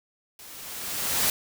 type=noise with level ramp; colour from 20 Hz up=white; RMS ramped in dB=-46 to -22 dBFS; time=0.39-1.3 s; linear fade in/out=2 ms; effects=none